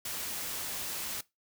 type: noise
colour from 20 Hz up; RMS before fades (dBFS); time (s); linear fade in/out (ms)
white; -37; 0.05-1.21; 5
effects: noise-tail reverb RT60 0.2 s tail -20 dB re dry